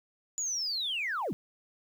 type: linear sweep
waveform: sine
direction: down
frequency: 7000 to 126.6 Hz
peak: -29 dBFS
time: 0.38-1.33 s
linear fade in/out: 0 ms
effects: tanh soft clip ceiling -26 dBFS + 10-bit